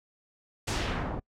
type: noise with low-pass filter sweep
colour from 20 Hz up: pink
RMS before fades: -32 dBFS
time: 0.67-1.2 s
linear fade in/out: 10 ms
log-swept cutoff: 9200 to 600 Hz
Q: 0.97
effects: noise-tail reverb RT60 0.1 s tail -26 dB re dry